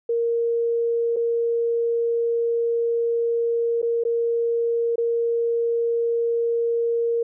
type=tone with dropouts; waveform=sine; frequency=466.2 Hz; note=A#4; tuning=in tune; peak=-19 dBFS; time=0.09-7.23 s; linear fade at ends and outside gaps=5 ms; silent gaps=1.162-1.166 / 3.818-3.827 / 4.038-4.05 / 4.958-4.98 s; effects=none